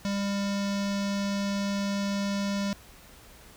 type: tone with low-pass filter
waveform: square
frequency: 199.8 Hz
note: G3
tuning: 33 cents sharp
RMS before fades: -29 dBFS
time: 0.05-2.73 s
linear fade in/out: 0 ms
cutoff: 5600 Hz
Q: 2.3
effects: added 60 Hz sine -57 dBFS peak until 3.56 s + pink hiss -52 dBFS RMS until 3.56 s